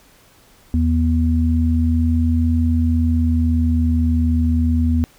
sine tone pair together, 81.1 / 243 Hz, E2 / B3, -28 / -28 cents, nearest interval octave + perfect fifth, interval 1900 cents, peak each -15 / -18 dBFS, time 0.74-5.04 s, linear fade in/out 0 ms, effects pink hiss -51 dBFS RMS until 5.18 s

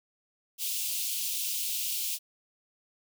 white high-pass noise, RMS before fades -32 dBFS, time 0.58-2.19 s, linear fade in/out 50 ms, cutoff 2600 Hz, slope 48 dB/octave, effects none

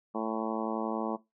harmonic tone, 111 Hz, A2, 16 cents sharp, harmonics 2 / 3 / 4 / 5 / 6 / 7 / 8 / 9 / 10, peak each -35 / -37 / -38 / -39 / -40 / -40 / -41 / -42 / -42 dBFS, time 0.14-1.17 s, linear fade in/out 20 ms, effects noise-tail reverb RT60 0.2 s tail -19 dB re dry

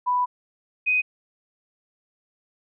sine tone pair in turn, 990 / 2502 Hz, B5 / D#7, +4 / +9 cents, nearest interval octave + major third, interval 1605 cents, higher second, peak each -19 / -18 dBFS, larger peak second, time 0.06-0.26 / 0.86-1.02 s, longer first, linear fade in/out 20 ms, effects none

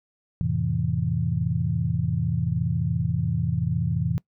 sine chord, F major seventh, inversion none, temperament equal, 87.31 / 110 / 130.81 / 164.81 Hz, F2 / A2 / C3 / E3, 0 / 0 / 0 / 0 cents, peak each -30 / -28 / -27 / -26 dBFS, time 0.41-4.18 s, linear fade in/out 0 ms, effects noise-tail reverb RT60 0.1 s tail -22 dB re dry

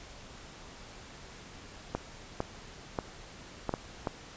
clicks, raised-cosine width 1 ms, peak -16 dBFS, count 6, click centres 1.95 / 2.404 / 2.988 / 3.693 / 3.739 / 4.072 s, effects pink hiss -49 dBFS RMS until 4.36 s + resampled to 16000 Hz

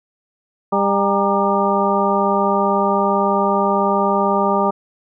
harmonic tone with a mistuned harmonic, 199.5 Hz, G3, 31 cents sharp, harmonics 1 / 2 / 3 / 4 / 5 / 6, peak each -21 / -21 / -21 / -21 / -21 / -21 dBFS, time 0.72-4.71 s, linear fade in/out 10 ms, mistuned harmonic 5, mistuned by -110 cents, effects none

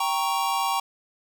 square chord, G diminished, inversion none, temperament equal, 784 / 932.3 / 1108.7 Hz, G5 / Bb5 / Db6, 0 / 0 / 0 cents, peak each -28 dBFS, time 0-0.8 s, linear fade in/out 5 ms, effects none

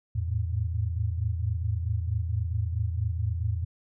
sine tone cluster, 83.1 / 106.4 / 110.9 Hz, E2 / G#2 / A2, +15 / +42 / +14 cents, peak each -28 / -32 / -31 dBFS, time 0.15-3.65 s, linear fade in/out 10 ms, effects none

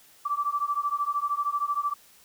sine beating tone pair, 1156 / 1169 Hz, D6 / D6, -28 / -8 cents, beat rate 13 Hz, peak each -28 dBFS, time 0.25-1.94 s, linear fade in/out 10 ms, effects white hiss -56 dBFS RMS until 2.24 s

